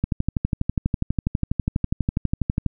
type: click train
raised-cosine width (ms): 5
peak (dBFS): -8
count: 33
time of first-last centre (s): 0.04-2.663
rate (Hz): 12.2
effects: none